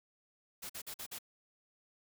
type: noise bursts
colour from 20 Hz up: white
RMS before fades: -44 dBFS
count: 5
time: 0.62-1.188 s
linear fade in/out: 10 ms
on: 76 ms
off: 47 ms
effects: none